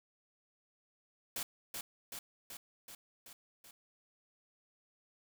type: noise with echo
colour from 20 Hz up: white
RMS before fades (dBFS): -39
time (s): 1.36-1.43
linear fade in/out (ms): 2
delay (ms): 380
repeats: 6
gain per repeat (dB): -3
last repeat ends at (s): 3.71
effects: none